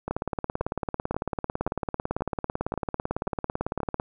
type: two click trains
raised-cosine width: 1 ms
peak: -16 / -13 dBFS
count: 8 / 71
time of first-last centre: 0.08-3.803 / 0.11-3.999 s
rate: 1.88 / 18 Hz
effects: none